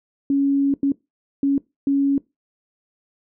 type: tone bursts at uneven times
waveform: sine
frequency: 278.1 Hz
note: C#4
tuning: 6 cents sharp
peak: -15 dBFS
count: 4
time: 0.3-0.74 / 0.83-0.92 / 1.43-1.58 / 1.87-2.18 s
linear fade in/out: 2 ms
effects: noise-tail reverb RT60 0.2 s tail -20 dB re dry